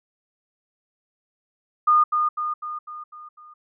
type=tone with echo; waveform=sine; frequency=1221 Hz; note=D#6; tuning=33 cents flat; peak=-13 dBFS; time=1.87-2.04 s; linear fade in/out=10 ms; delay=250 ms; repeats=6; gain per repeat=-5 dB; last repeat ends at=3.54 s; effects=none